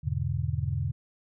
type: chord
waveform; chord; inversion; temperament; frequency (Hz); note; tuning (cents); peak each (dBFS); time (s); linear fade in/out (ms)
sine; E dominant seventh; none; equal with one note detuned; 82.41 / 103.83 / 123.47 / 145.15; E2 / G#2 / B2 / D3; 0 / 0 / 0 / -20; -32; 0.03-0.92; 20
effects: none